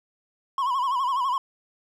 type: tone with vibrato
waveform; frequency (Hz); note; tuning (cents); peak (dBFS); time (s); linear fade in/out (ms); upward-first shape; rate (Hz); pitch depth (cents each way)
triangle; 1037; C6; -16; -20; 0.58-1.38; 2; sine; 12; 120
effects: none